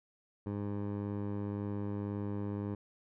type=tone with low-pass filter; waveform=15% pulse; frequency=101.9 Hz; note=G#2; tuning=32 cents flat; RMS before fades=-37 dBFS; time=0.46-2.75 s; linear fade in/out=5 ms; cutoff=820 Hz; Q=0.61; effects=none